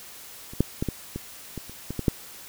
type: clicks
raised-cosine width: 3 ms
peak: -27 / -6 / -12 / -13 / -18 / -20 / -29 / -18 / -15 / -6 dBFS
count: 10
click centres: 0.535 / 0.606 / 0.825 / 0.887 / 1.16 / 1.577 / 1.696 / 1.906 / 1.993 / 2.082 s
effects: white hiss -44 dBFS RMS until 2.48 s